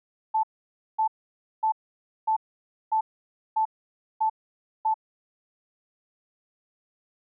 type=tone bursts; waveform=sine; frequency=877 Hz; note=A5; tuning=6 cents flat; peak=-20 dBFS; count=8; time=0.34-4.942 s; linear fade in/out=10 ms; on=94 ms; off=550 ms; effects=none